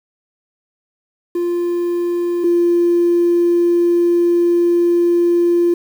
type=tone pair in turn; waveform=triangle; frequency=348.1 / 345.9 Hz; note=F4 / F4; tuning=-6 / -17 cents; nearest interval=unison; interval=11 cents; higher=first; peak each=-13 / -7 dBFS; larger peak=second; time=1.35-2.44 / 2.44-5.74 s; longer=second; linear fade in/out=5 ms; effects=tanh soft clip ceiling -8 dBFS + 7-bit